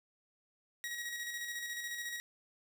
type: tone with tremolo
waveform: sawtooth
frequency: 1902 Hz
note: A#6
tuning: 34 cents sharp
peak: -34 dBFS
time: 0.84-2.2 s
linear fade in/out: 0 ms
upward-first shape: square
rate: 14 Hz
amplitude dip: 35%
effects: none